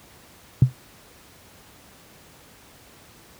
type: tone with exponential decay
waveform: sine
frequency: 127.5 Hz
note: C3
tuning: 44 cents flat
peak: -5 dBFS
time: 0.62-0.73 s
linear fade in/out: 2 ms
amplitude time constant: 22 ms
effects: pink hiss -50 dBFS RMS until 3.39 s + high-pass 60 Hz 12 dB/octave